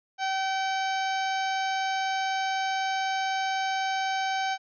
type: harmonic tone with a mistuned harmonic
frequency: 768 Hz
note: G5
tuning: 36 cents flat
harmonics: 1 / 2 / 3 / 4 / 5 / 6 / 7 / 8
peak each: -27 / -33 / -37 / -39 / -41 / -43 / -44 / -45 dBFS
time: 0.18-4.58 s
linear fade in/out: 50 ms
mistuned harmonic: 8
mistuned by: +65 cents
effects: none